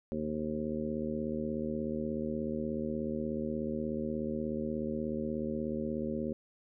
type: harmonic tone with a mistuned harmonic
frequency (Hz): 76.6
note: D#2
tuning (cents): -27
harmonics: 1 / 2 / 3 / 4 / 5 / 6 / 7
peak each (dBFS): -47 / -44 / -35 / -42 / -39 / -46 / -40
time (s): 0.12-6.33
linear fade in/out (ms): 0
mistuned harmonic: 1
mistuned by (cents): -75
effects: none